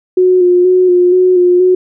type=tone with vibrato; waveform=sine; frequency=362 Hz; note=F#4; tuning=38 cents flat; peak=-5 dBFS; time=0.17-1.75 s; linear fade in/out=5 ms; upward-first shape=square; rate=2.1 Hz; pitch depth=24 cents each way; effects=none